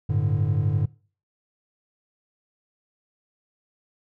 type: chord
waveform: triangle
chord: G suspended second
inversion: none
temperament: equal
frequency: 98 / 110 / 146.83 Hz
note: G2 / A2 / D3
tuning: 0 / 0 / 0 cents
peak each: -22 dBFS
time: 0.09-0.86 s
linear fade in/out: 10 ms
effects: noise-tail reverb RT60 0.4 s tail -22 dB re dry + tanh soft clip ceiling -10 dBFS